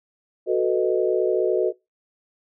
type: chord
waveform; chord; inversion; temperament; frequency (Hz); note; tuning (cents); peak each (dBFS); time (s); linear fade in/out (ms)
sine; B dominant seventh; second; equal; 370 / 440 / 493.9 / 622.3; F#4 / A4 / B4 / D#5; 0 / 0 / 0 / 0; -21 / -23 / -25 / -26; 0.46-1.73; 50
effects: noise-tail reverb RT60 0.2 s tail -21 dB re dry